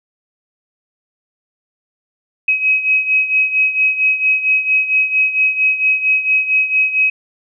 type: beating tone pair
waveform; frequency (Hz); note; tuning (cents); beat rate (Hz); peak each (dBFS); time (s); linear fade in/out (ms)
sine; 2542 / 2546.4; D#7 / D#7; +36 / +39; 4.4; -13 / -18; 2.48-7.1; 5
effects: none